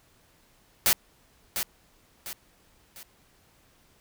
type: noise with echo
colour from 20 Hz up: white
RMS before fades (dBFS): -21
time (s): 0.86-0.93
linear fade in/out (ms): 0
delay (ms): 700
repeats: 3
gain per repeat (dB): -8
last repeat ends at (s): 3.03
effects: pink hiss -62 dBFS RMS until 4 s